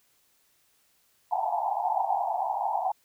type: band-pass noise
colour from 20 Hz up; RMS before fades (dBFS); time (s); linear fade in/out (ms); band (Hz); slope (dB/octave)
pink; -28; 1.31-2.92; 10; 700 to 920; 96
effects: white hiss -67 dBFS RMS until 3.04 s